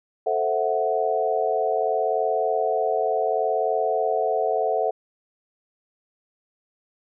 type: chord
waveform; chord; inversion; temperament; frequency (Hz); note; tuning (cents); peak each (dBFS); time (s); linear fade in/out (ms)
sine; F# half-diminished seventh; first; equal; 440 / 523.3 / 659.3 / 740; A4 / C5 / E5 / F#5; 0 / 0 / 0 / 0; -25 / -28 / -25 / -25; 0.26-4.91; 10
effects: none